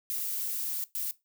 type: noise bursts at uneven times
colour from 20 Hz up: violet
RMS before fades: -33 dBFS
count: 2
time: 0.1-0.84 / 0.95-1.11 s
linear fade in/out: 0 ms
effects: noise-tail reverb RT60 0.2 s tail -18 dB re dry